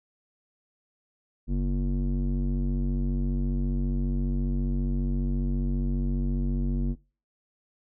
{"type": "tone with low-pass filter", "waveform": "square", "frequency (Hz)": 47.37, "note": "F#1", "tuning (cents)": 41, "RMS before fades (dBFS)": -26, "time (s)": [1.47, 6.96], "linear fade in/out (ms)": 50, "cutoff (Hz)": 250, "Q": 2.4, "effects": ["noise-tail reverb RT60 0.4 s tail -25 dB re dry"]}